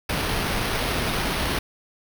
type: noise with sample-and-hold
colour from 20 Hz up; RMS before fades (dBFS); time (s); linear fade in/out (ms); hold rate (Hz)
pink; -25; 0.09-1.59; 5; 7350
effects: none